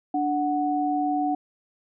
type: tone pair together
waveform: sine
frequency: 293.7 / 740 Hz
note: D4 / F#5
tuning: 0 / 0 cents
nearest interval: octave + major third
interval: 1600 cents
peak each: -25 / -24 dBFS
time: 0.14-1.35 s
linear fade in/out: 5 ms
effects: none

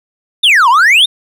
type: exponential two-way sweep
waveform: triangle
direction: down then up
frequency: 3771 to 903 to 3771 Hz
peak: -3 dBFS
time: 0.43-1.06 s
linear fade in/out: 10 ms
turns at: 0.69 s
effects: none

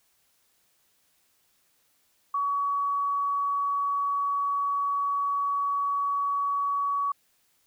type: tone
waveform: sine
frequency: 1130 Hz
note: C#6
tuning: 33 cents sharp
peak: -24 dBFS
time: 2.34-7.12 s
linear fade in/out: 5 ms
effects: white hiss -68 dBFS RMS until 7.66 s

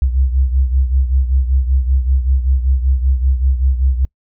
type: beating tone pair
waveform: sine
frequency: 64.4 / 69.6 Hz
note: C2 / C#2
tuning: -27 / +8 cents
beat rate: 5.2 Hz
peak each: -12 / -18 dBFS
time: 0.02-4.05 s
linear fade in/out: 0 ms
effects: noise-tail reverb RT60 0.1 s tail -26 dB re dry

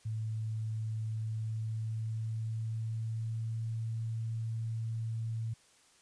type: tone with pitch glide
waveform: sine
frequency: 110 to 112.9 Hz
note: A2 to A2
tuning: 0 to +45 cents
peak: -33 dBFS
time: 0.05-5.54 s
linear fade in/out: 10 ms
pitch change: +45 cents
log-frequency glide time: 1.05-3.86 s
effects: white hiss -64 dBFS RMS until 6.01 s + resampled to 22050 Hz

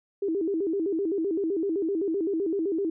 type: tone with vibrato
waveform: sine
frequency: 359.4 Hz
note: F4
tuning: 50 cents sharp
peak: -24 dBFS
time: 0.22-2.9 s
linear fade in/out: 5 ms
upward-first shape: square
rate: 7.8 Hz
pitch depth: 180 cents each way
effects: none

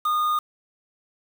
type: tone with quantisation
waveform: triangle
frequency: 1225 Hz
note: D#6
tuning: 27 cents flat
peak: -18 dBFS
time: 0.05-0.39 s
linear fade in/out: 5 ms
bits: 6
effects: none

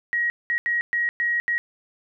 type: tone bursts at uneven times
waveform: sine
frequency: 1897 Hz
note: A#6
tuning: 30 cents sharp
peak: -20 dBFS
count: 6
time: 0.13-0.3 / 0.5-0.58 / 0.66-0.81 / 0.93-1.09 / 1.2-1.4 / 1.48-1.58 s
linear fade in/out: 0 ms
effects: none

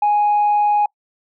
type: tone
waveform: sine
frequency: 830.6 Hz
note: G#5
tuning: in tune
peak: -11 dBFS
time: 0.02-0.86 s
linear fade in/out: 5 ms
effects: noise-tail reverb RT60 0.1 s tail -26 dB re dry + tanh soft clip ceiling -10 dBFS

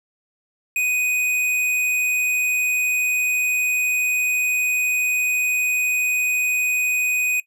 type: tone with tanh clipping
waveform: sine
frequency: 2493 Hz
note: D#7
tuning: 3 cents sharp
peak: -20 dBFS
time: 0.76-7.4 s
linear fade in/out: 2 ms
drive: 15 dB
effects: noise-tail reverb RT60 0.1 s tail -19 dB re dry

